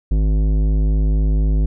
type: tone with tanh clipping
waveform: sine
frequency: 52 Hz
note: G#1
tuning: 3 cents sharp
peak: -15 dBFS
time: 0.11-1.66 s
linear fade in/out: 5 ms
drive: 14 dB
effects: none